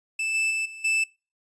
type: tone with level steps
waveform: 45% pulse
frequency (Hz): 2637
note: E7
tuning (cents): 0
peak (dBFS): -25 / -22 / -25 / -39 / -21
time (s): 0.19-1.04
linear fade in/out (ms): 5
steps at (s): 0.34 / 0.5 / 0.65 / 0.84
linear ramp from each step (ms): 10
effects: noise-tail reverb RT60 0.3 s tail -24 dB re dry + resampled to 22050 Hz